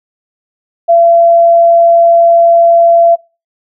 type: tone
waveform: sine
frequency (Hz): 678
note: E5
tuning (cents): +49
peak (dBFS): -3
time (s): 0.88-3.16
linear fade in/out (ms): 20
effects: noise-tail reverb RT60 0.3 s tail -23 dB re dry